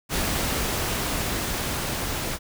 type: noise with level ramp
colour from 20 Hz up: pink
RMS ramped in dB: -25 to -29 dBFS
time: 0.09-2.39 s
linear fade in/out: 50 ms
effects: none